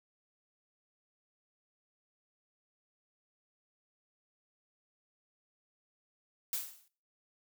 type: noise with exponential decay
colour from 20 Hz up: blue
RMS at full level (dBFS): -32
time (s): 6.53-6.88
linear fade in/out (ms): 1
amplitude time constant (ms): 76
effects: noise-tail reverb RT60 0.4 s tail -18 dB re dry